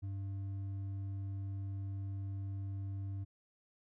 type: tone with hard clipping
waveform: sine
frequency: 98 Hz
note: G2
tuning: in tune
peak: -39 dBFS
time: 0.02-3.25 s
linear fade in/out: 20 ms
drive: 4 dB
effects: none